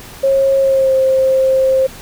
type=tone with pitch glide; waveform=sine; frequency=542 to 527.8 Hz; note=C#5 to C5; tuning=-39 to +15 cents; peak=-9 dBFS; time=0.23-1.87 s; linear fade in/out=10 ms; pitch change=-46 cents; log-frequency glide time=0.6-0.95 s; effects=pink hiss -35 dBFS RMS until 2.01 s